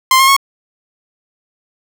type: tone with pitch steps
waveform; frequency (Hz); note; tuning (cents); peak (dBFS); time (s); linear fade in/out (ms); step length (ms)
sawtooth; 1046.5 / 1071.6 / 1097.3; C6 / C6 / C#6; 0 / +41 / -18; -3; 0.11-0.365; 2; 85
effects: none